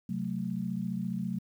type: chord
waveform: sine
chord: F# diminished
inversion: second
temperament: equal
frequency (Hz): 130.81 / 185 / 220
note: C3 / F#3 / A3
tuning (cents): 0 / 0 / 0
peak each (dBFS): -39 / -33 / -35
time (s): 0.09-1.39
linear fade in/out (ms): 5
effects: 10-bit

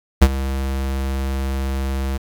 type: tone with ADSR envelope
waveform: square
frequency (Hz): 67.1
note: C2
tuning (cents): +44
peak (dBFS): -5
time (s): 0.21-2.18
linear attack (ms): 15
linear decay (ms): 52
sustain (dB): -16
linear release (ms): 13
effects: 7-bit

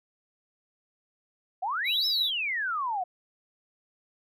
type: exponential two-way sweep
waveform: sine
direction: up then down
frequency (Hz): 698.5 to 5400 to 698.5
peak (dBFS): -27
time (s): 1.62-3.04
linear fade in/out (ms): 10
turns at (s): 2.06
type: tone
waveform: triangle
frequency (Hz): 3900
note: B7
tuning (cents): -23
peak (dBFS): -25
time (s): 1.84-2.31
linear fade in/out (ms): 50
effects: none

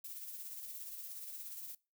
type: noise with tremolo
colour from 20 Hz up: violet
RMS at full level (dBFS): -45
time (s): 0.04-1.75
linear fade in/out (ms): 5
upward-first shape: sine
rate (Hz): 17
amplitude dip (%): 40
effects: noise-tail reverb RT60 0.3 s tail -23 dB re dry

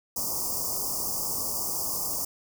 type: band-stop noise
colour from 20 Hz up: white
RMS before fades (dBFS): -30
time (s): 0.16-2.25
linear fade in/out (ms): 5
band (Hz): 1200 to 4800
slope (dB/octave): 96
effects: none

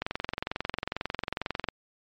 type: click train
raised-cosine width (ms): 0.3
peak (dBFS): -13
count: 38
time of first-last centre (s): 0.02-1.687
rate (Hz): 22.2
effects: low-pass 5000 Hz 12 dB/octave + MP3 64 kbps

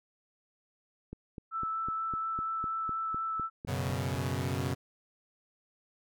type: click train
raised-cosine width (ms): 3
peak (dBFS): -28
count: 13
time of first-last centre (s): 1.13-4.153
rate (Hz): 3.97
type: tone with vibrato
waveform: sine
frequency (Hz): 1318.5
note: E6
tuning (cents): 0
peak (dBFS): -31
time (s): 1.51-3.5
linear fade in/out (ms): 50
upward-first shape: sine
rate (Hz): 4.2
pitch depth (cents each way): 9
type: chord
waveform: sawtooth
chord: F# suspended fourth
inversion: none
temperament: equal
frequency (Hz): 92.5 / 123.47 / 138.59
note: F#2 / B2 / C#3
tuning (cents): 0 / 0 / 0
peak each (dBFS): -31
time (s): 3.67-4.75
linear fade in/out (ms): 20
effects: none

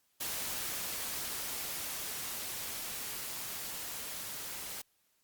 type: noise with level ramp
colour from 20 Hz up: white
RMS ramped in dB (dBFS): -37 to -42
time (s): 0.2-4.82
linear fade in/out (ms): 10
effects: white hiss -74 dBFS RMS until 5.23 s + Opus 48 kbps

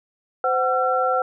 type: tone cluster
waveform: sine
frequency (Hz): 515 / 746 / 1355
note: C5 / F#5 / E6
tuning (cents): -28 / +14 / +47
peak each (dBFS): -22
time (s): 0.44-1.22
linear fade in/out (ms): 2
effects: none

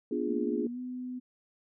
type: chord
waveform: sine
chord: B diminished seventh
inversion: none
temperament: equal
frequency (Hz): 246.9 / 293.7 / 349.2 / 415.3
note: B3 / D4 / F4 / Ab4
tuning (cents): 0 / 0 / 0 / 0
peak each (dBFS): -34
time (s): 0.11-0.67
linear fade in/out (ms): 5
type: tone with pitch glide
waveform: sine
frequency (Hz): 229.1 to 251.3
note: A#3 to B3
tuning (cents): -30 to +30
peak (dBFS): -35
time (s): 0.26-1.2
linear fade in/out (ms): 20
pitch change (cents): +160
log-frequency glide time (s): 0.61-0.79
effects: none

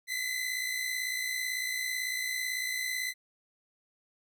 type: tone pair together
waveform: sawtooth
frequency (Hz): 1984 / 2042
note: B6 / C7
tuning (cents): +7 / -43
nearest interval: unison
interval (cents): 50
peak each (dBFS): -32 / -30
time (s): 0.07-3.14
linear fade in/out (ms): 50
effects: none

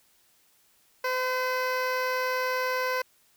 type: tone with notch filter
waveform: 15% pulse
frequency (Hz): 510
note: C5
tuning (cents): -44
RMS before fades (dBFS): -28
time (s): 1.04-3.02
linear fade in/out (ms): 5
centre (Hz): 8800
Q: 0.8
effects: white hiss -64 dBFS RMS until 3.36 s

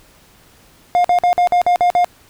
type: tone bursts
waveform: triangle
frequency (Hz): 710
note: F5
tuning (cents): +28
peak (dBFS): -8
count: 8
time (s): 0.95-2.045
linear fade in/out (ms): 0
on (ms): 94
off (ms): 49
effects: pink hiss -49 dBFS RMS until 2.29 s

